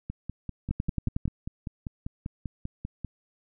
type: two click trains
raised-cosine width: 5 ms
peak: -15 / -21 dBFS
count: 7 / 16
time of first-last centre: 0.71-1.255 / 0.1-3.047 s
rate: 11 / 5.09 Hz
effects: none